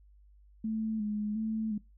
sine tone with vibrato, 214.9 Hz, A3, 41 cents flat, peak -30 dBFS, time 0.64-1.78 s, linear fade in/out 5 ms, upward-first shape square, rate 1.4 Hz, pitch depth 40 cents each way, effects noise-tail reverb RT60 0.2 s tail -21 dB re dry + added 50 Hz sine -56 dBFS peak until 1.97 s

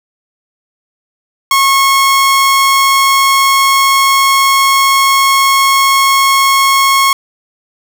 sawtooth tone, 1091 Hz, C#6, 28 cents flat, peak -3 dBFS, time 1.51-7.13 s, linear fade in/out 2 ms, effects none

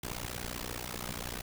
pink noise with amplitude modulation, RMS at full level -35 dBFS, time 0.03-1.42 s, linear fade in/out 5 ms, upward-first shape sine, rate 60.5 Hz, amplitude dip 100%, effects none

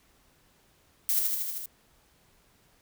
violet noise with echo, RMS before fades -26 dBFS, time 1.09-1.19 s, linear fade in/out 0 ms, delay 78 ms, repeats 6, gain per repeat -2 dB, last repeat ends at 1.658 s, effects pink hiss -64 dBFS RMS until 2.81 s

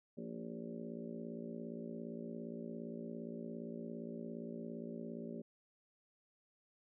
harmonic tone with a mistuned harmonic, 57.4 Hz, A#1, 26 cents flat, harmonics 3 / 4 / 5 / 6 / 7 / 8 / 9 / 10, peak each -50 / -46 / -53 / -55 / -50 / -62 / -57 / -54 dBFS, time 0.17-5.42 s, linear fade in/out 10 ms, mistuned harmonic 6, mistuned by +32 cents, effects none

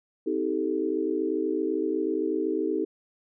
sine chord, A half-diminished seventh, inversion first, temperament equal with one note detuned, 261.6 / 319.1 / 392 / 440 Hz, C4 / Eb4 / G4 / A4, 0 / +44 / 0 / 0 cents, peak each -34 / -28 / -29 / -31 dBFS, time 0.26-2.85 s, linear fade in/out 10 ms, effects none

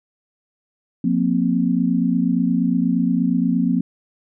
sine chord, F suspended fourth, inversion none, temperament equal with one note detuned, 178.08 / 233.1 / 261.6 Hz, F3 / Bb3 / C4, +34 / 0 / 0 cents, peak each -20 dBFS, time 1.04-3.81 s, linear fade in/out 5 ms, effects none

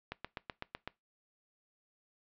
click train, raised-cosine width 0.3 ms, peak -22 dBFS, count 7, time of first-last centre 0.12-0.876 s, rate 7.94 Hz, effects noise-tail reverb RT60 0.2 s tail -21 dB re dry + low-pass 4000 Hz 12 dB/octave

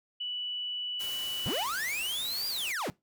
sine tone, 2960 Hz, F#7, in tune, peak -32 dBFS, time 0.2-1.64 s, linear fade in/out 10 ms
white noise, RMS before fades -42 dBFS, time 0.99-2.73 s, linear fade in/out 20 ms
45% pulse linear two-way sweep, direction up then down, 85.3 to 4883 to 85.3 Hz, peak -31 dBFS, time 1.46-2.9 s, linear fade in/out 0 ms, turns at 2.48 s
effects noise-tail reverb RT60 0.2 s tail -21 dB re dry

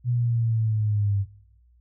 sine linear sweep, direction down, 123.2 to 98 Hz, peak -20 dBFS, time 0.04-1.26 s, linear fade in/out 50 ms, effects noise-tail reverb RT60 0.9 s tail -25 dB re dry + added 60 Hz sine -55 dBFS peak until 1.8 s

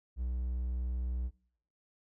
triangle tone, 61.74 Hz, B1, in tune, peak -30 dBFS, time 0.16-1.31 s, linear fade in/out 50 ms, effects noise-tail reverb RT60 0.7 s tail -23 dB re dry

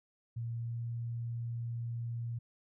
sine tone with pitch glide, 116.54 to 117.42 Hz, A#2 to A#2, 0 to +13 cents, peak -35 dBFS, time 0.36-2.39 s, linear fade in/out 10 ms, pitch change +13 cents, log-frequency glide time 0.55-0.82 s, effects none

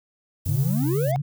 violet noise, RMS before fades -36 dBFS, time 0.45-1.12 s, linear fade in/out 10 ms
triangle exponential sweep, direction up, 87.31 to 750 Hz, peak -21 dBFS, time 0.46-1.16 s, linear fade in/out 0 ms
sine tone with vibrato, 138.7 Hz, C#3, 1 cent sharp, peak -22 dBFS, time 0.48-1.22 s, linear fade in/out 10 ms, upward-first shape square, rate 4.3 Hz, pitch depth 68 cents each way
effects none

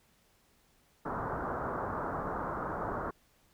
white low-pass noise, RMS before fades -36 dBFS, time 1.05-3.11 s, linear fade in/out 10 ms, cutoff 1400 Hz, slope 48 dB/octave, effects pink hiss -68 dBFS RMS until 3.53 s

